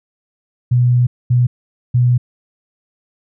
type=tone bursts at uneven times; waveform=sine; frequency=123.1 Hz; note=B2; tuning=5 cents flat; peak=-9 dBFS; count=3; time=0.71-1.07 / 1.3-1.47 / 1.94-2.18 s; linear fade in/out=10 ms; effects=none